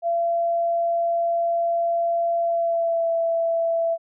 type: tone with pitch glide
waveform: sine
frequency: 680 to 666 Hz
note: F5 to E5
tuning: -46 to +18 cents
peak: -19 dBFS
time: 0.02-3.98 s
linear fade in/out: 50 ms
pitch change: -36 cents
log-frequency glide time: 2.38-3.09 s
effects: none